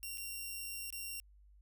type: tone with dropouts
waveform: 5% pulse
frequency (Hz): 2758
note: F7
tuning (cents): -22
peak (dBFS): -32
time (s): 0.03-1.2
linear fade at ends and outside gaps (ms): 0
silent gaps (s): 0.174-0.18 / 0.903-0.926
effects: added 50 Hz sine -59 dBFS peak until 1.61 s